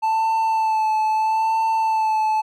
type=tone with vibrato; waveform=triangle; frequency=880 Hz; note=A5; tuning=in tune; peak=-15 dBFS; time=0.02-2.42 s; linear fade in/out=20 ms; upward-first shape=sine; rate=0.77 Hz; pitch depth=24 cents each way; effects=none